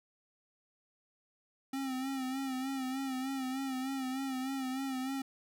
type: tone with vibrato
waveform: square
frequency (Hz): 264.3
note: C4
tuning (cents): +18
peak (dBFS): -35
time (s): 1.73-5.22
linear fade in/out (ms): 5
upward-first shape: sine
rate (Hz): 3.3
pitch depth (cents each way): 52
effects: none